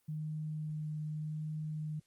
sine tone with vibrato, 153.7 Hz, D#3, 21 cents flat, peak -36 dBFS, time 0.08-2 s, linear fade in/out 10 ms, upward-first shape sine, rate 0.85 Hz, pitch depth 9 cents each way, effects white hiss -75 dBFS RMS until 2.06 s + Opus 24 kbps

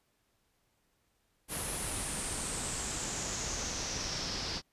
pink noise with low-pass filter sweep, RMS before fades -37 dBFS, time 1.48-4.62 s, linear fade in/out 50 ms, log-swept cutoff 11000 to 4900 Hz, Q 5.1, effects pink hiss -75 dBFS RMS until 4.72 s + resampled to 32000 Hz

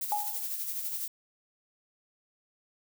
violet noise with tremolo, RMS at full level -33 dBFS, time 0.01-1.08 s, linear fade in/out 5 ms, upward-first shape sine, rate 12 Hz, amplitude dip 45%
sine tone with exponential decay, 830.6 Hz, G#5, in tune, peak -24 dBFS, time 0.12-0.46 s, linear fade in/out 1 ms, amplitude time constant 72 ms
effects none

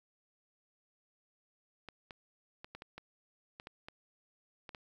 clicks, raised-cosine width 0.3 ms, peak -30 dBFS, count 11, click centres 1.887 / 2.108 / 2.645 / 2.75 / 2.821 / 2.98 / 3.599 / 3.671 / 3.885 / 4.692 / 4.748 s, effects 11-bit

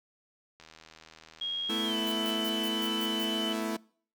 click train, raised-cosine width 0.2 ms, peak -33 dBFS, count 137, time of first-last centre 0.6-2.298 s, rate 80.1 Hz
sine tone with pitch glide, 3270 to 3016 Hz, G#7 to F#7, -28 to +32 cents, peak -31 dBFS, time 1.41-3.53 s, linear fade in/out 5 ms, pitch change -140 cents, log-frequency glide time 1.85-1.96 s
sawtooth chord, A suspended second, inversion none, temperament equal, 220 / 246.9 / 329.6 Hz, A3 / B3 / E4, 0 / 0 / 0 cents, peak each -30 / -36 / -31 dBFS, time 1.69-3.77 s, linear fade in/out 10 ms
violet noise bursts, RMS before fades -42 dBFS, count 7, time 2.07-3.246 s, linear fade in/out 0 ms, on 48 ms, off 140 ms
effects noise-tail reverb RT60 0.5 s tail -24 dB re dry

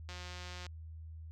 click train, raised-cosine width 0.2 ms, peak -30 dBFS, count 104, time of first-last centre 0.09-0.665 s, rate 179 Hz, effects added 80 Hz sine -45 dBFS peak until 1.31 s

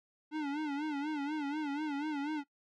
square tone with vibrato, 294.6 Hz, D4, 6 cents sharp, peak -34 dBFS, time 0.31-2.44 s, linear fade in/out 50 ms, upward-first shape sine, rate 4.1 Hz, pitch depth 100 cents each way, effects noise-tail reverb RT60 0.1 s tail -18 dB re dry + low-pass 3000 Hz 12 dB/octave

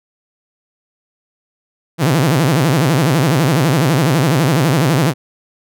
sawtooth tone with vibrato, 146.9 Hz, D3, 1 cent sharp, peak -7 dBFS, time 1.98-5.14 s, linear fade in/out 50 ms, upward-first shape sine, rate 12 Hz, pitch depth 280 cents each way, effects none

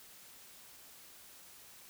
silence, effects white hiss -56 dBFS RMS until 1.89 s

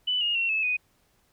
sine tone with pitch steps, 2987 / 2854 / 2726 / 2605 / 2489 Hz, F#7 / F7 / F7 / E7 / D#7, +16 / +37 / -43 / -21 / 0 cents, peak -23 dBFS, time 0.07-0.77 s, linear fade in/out 10 ms, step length 140 ms, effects pink hiss -67 dBFS RMS until 1.32 s

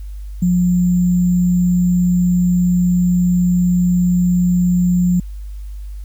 sine tone with sample-and-hold, 178.3 Hz, F3, 36 cents sharp, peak -11 dBFS, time 0.42-5.2 s, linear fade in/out 5 ms, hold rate 7350 Hz, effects added 50 Hz sine -26 dBFS peak until 6.04 s + white hiss -54 dBFS RMS until 6.04 s

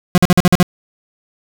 40% pulse tone bursts, 179.3 Hz, F3, 46 cents sharp, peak -5 dBFS, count 7, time 0.15-0.628 s, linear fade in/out 0 ms, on 28 ms, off 47 ms, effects none

